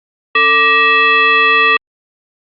sine tone with frequency modulation, 1898 Hz, A#6, 31 cents sharp, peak -7 dBFS, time 0.35-1.77 s, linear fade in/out 5 ms, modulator 725 Hz, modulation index 1.5, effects Opus 48 kbps

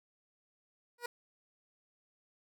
15% pulse tone with exponential growth, 480 Hz, B4, 49 cents flat, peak -27 dBFS, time 0.98-1.06 s, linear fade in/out 5 ms, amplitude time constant 17 ms, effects none

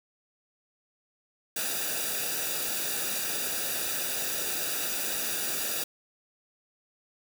white noise with comb filter, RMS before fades -31 dBFS, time 1.56-5.84 s, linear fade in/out 5 ms, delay 0.94 ms, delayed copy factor -0.7, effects none

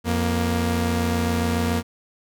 sawtooth tone pair together, 87.31 / 235.1 Hz, F2 / A#3, 0 / +15 cents, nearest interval octave + perfect fourth, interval 1715 cents, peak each -19 dBFS, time 0.04-1.83 s, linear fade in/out 50 ms, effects none

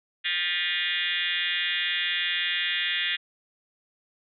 sine tone with frequency modulation, 2637 Hz, E7, in tune, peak -24 dBFS, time 0.24-3.17 s, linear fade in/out 20 ms, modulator 175 Hz, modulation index 5.6, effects none

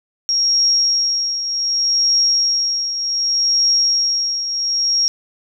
sine tone with tremolo, 5588 Hz, F8, in tune, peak -11 dBFS, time 0.29-5.08 s, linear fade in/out 0 ms, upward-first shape triangle, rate 0.66 Hz, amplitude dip 65%, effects none

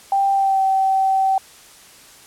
sine tone with pitch glide, 787 to 769.9 Hz, G5 to G5, +7 to -31 cents, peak -14 dBFS, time 0.12-1.38 s, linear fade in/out 2 ms, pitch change -38 cents, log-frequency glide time 0.33-0.62 s, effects white hiss -45 dBFS RMS until 2.26 s + low-pass 11000 Hz 12 dB/octave

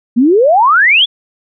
sine exponential sweep, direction up, 223.4 to 3520 Hz, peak -5 dBFS, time 0.16-1.06 s, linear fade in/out 20 ms, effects none

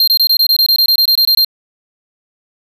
square tone bursts, 4186 Hz, C8, in tune, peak -8 dBFS, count 15, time 0-1.447 s, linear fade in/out 2 ms, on 75 ms, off 23 ms, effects none

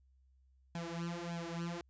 sawtooth tone with flanger, 170 Hz, F3, 46 cents flat, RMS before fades -41 dBFS, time 0.75-1.81 s, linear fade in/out 0 ms, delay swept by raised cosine 1.2 to 5.2 ms, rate 1.7 Hz, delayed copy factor +0.95, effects added 65 Hz sine -65 dBFS peak until 1.89 s + resampled to 16000 Hz

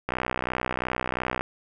click train, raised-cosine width 0.5 ms, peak -11 dBFS, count 84, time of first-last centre 0.09-1.41 s, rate 62.9 Hz, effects none

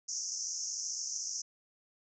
pink band-pass noise, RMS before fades -38 dBFS, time 0.08-1.42 s, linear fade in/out 10 ms, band 5400 to 6700 Hz, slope 96 dB/octave, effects none

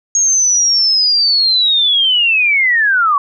sine linear sweep, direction down, 6580 to 1100 Hz, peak -9 dBFS, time 0.15-3.18 s, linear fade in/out 2 ms, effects none

